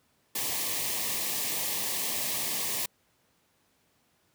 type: band-stop noise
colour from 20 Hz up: white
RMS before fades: -31 dBFS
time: 0.35-2.86 s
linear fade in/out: 5 ms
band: 1200 to 1700 Hz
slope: 96 dB/octave
effects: pink hiss -69 dBFS RMS until 4.34 s + high-pass 100 Hz 12 dB/octave